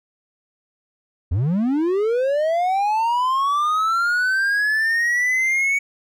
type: linear sweep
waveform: triangle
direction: up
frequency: 75.4 to 2243 Hz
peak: -15 dBFS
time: 1.31-5.79 s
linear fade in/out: 10 ms
effects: none